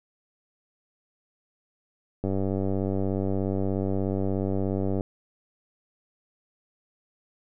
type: click train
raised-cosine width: 2 ms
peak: -15 dBFS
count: 269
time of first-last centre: 2.24-5.009 s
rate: 96.8 Hz
effects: none